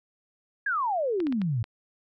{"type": "exponential sweep", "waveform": "sine", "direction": "down", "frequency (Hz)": [1693, 104.7], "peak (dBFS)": -24, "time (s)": [0.66, 1.63], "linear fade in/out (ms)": 5}
{"type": "clicks", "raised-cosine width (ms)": 0.3, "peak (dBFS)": -23, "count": 5, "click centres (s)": [1.203, 1.269, 1.325, 1.417, 1.641]}
{"effects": []}